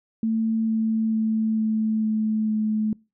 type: tone with pitch steps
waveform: sine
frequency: 223.2 / 221.7 / 220.1 / 218.6 / 217.1 / 215.6 Hz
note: A3 / A3 / A3 / A3 / A3 / A3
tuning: +25 / +13 / +1 / -11 / -23 / -35 cents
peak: -20 dBFS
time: 0.23-2.93 s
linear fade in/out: 2 ms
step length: 450 ms
effects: noise-tail reverb RT60 0.3 s tail -26 dB re dry